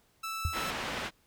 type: tone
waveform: sawtooth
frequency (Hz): 1318.5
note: E6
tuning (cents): 0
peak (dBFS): -31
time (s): 0.23-0.71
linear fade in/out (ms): 10
type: tone with exponential decay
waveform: sine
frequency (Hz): 83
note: E2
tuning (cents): +12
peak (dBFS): -23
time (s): 0.45-0.57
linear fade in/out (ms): 0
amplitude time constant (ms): 25
type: low-pass noise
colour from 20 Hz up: white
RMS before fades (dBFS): -36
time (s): 0.52-1.11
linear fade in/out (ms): 50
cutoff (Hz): 2500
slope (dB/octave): 12
effects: pink hiss -68 dBFS RMS until 1.26 s